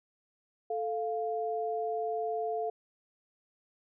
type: tone pair together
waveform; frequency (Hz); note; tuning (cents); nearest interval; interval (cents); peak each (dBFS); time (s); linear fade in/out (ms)
sine; 439.7 / 698.5; A4 / F5; -1 / 0; minor sixth; 801; -33 / -33; 0.7-2.7; 5
effects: none